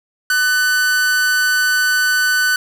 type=tone with amplitude modulation; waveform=45% pulse; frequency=1500 Hz; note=F#6; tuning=23 cents sharp; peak=-11 dBFS; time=0.3-2.56 s; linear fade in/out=2 ms; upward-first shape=sine; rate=286 Hz; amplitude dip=40%; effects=none